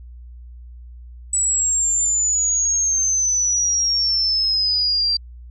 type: exponential sweep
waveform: sine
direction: down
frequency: 7920 to 4687 Hz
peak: -16 dBFS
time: 1.33-5.17 s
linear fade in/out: 5 ms
effects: added 60 Hz sine -36 dBFS peak until 5.5 s